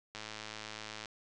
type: click train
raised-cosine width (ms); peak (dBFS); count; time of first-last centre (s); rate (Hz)
0.2; -25; 99; 0.15-1.057; 108
effects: resampled to 24000 Hz